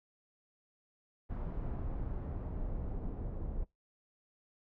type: noise with low-pass filter sweep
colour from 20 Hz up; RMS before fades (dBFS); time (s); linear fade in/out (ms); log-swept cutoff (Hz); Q
brown; -38; 1.29-3.65; 20; 1200 to 670; 0.73
effects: noise-tail reverb RT60 0.2 s tail -24 dB re dry